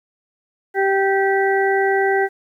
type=harmonic tone; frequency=389.9 Hz; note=G4; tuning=9 cents flat; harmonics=1 / 2 / 4 / 5; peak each=-17 / -20 / -23 / -24 dBFS; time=0.74-2.29 s; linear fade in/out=50 ms; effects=9-bit